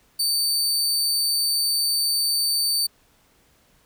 sawtooth tone, 4574 Hz, D8, 47 cents flat, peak -17 dBFS, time 0.19-2.87 s, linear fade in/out 10 ms, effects pink hiss -60 dBFS RMS until 3.85 s

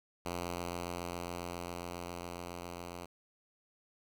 5% pulse tone with level ramp, 87.31 Hz, F2, in tune, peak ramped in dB -25 to -32 dBFS, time 0.25-3.06 s, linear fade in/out 10 ms, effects none

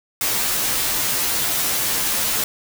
white noise with comb filter, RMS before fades -21 dBFS, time 0.21-2.44 s, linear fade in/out 2 ms, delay 12 ms, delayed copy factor -1, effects none

